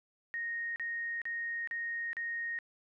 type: tone bursts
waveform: sine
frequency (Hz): 1862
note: A#6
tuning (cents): -2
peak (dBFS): -34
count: 5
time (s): 0.34-2.588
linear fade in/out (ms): 0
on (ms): 420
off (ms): 37
effects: none